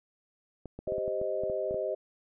clicks, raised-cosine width 2 ms, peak -27 dBFS, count 11, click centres 0.657 / 0.79 / 0.875 / 0.922 / 0.982 / 1.079 / 1.215 / 1.436 / 1.499 / 1.71 / 1.744 s
sine chord, C minor, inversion second, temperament equal, 392 / 523.3 / 622.3 Hz, G4 / C5 / Eb5, 0 / 0 / 0 cents, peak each -35 / -34 / -32 dBFS, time 0.87-1.95 s, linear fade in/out 10 ms
effects none

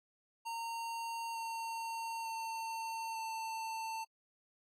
square tone with pitch steps, 920 / 911.5 / 903.2 / 894.8 Hz, A#5 / A#5 / A5 / A5, -23 / -39 / +45 / +29 cents, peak -39 dBFS, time 0.45-4.05 s, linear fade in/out 20 ms, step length 900 ms, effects low-pass 12000 Hz 12 dB/octave + AAC 64 kbps

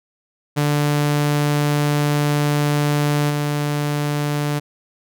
sawtooth tone with level steps, 146.83 Hz, D3, in tune, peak -12 / -15 dBFS, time 0.56-4.6 s, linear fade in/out 20 ms, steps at 3.29 s, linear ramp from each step 20 ms, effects none

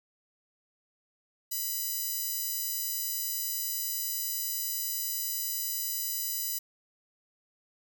10% pulse tone with high-pass filter, 990 Hz, B5, 4 cents sharp, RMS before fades -33 dBFS, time 1.51-6.59 s, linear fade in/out 10 ms, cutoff 9700 Hz, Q 1.1, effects none

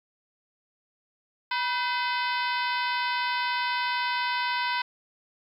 harmonic tone with a mistuned harmonic, 509 Hz, C5, 48 cents flat, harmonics 2 / 3 / 4 / 5 / 6 / 7 / 8 / 9 / 10, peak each -28 / -32 / -34 / -36 / -38 / -39 / -40 / -41 / -42 dBFS, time 1.51-4.82 s, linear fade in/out 5 ms, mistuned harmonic 2, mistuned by -75 cents, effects 10-bit

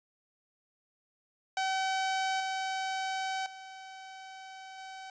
sawtooth tone with level steps, 763 Hz, G5, 47 cents flat, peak -25 / -28 / -41 / -39 dBFS, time 1.57-5.1 s, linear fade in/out 2 ms, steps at 2.4 / 3.46 / 4.78 s, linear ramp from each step 2 ms, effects resampled to 16000 Hz + 11-bit

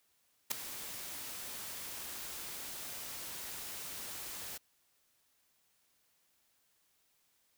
white noise with ADSR envelope, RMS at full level -30 dBFS, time 0.5-4.58 s, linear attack 16 ms, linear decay 3 ms, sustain -14 dB, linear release 12 ms, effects white hiss -74 dBFS RMS until 7.57 s

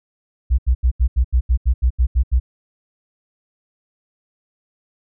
sine tone bursts, 61.9 Hz, B1, 5 cents sharp, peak -11 dBFS, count 12, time 0.5-2.4 s, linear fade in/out 20 ms, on 85 ms, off 80 ms, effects none

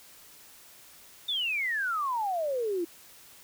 sine exponential sweep, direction down, 3634 to 329.6 Hz, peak -27 dBFS, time 1.28-2.85 s, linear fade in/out 10 ms, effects white hiss -53 dBFS RMS until 3.43 s

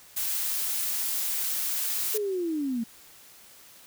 blue noise, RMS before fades -29 dBFS, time 0.16-2.18 s, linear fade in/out 10 ms
sine linear sweep, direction down, 435.2 to 220.9 Hz, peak -26 dBFS, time 2.14-2.84 s, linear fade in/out 10 ms
effects white hiss -52 dBFS RMS until 3.86 s

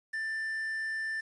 triangle tone with quantisation, 1776 Hz, A6, 16 cents sharp, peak -30 dBFS, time 0.13-1.21 s, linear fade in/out 10 ms, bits 9, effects resampled to 24000 Hz

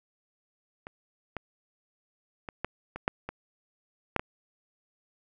clicks, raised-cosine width 0.5 ms, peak -25 / -19 / -22 / -15 / -22 / -10 / -20 / -9 / -16 dBFS, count 9, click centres 0.869 / 1.367 / 2.488 / 2.646 / 2.96 / 3.079 / 3.29 / 4.163 / 4.195 s, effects none

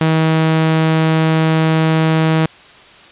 sawtooth tone, 159.7 Hz, D#3, 45 cents sharp, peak -7 dBFS, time 0.01-2.46 s, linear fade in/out 2 ms, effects white hiss -41 dBFS RMS until 3.11 s + resampled to 8000 Hz

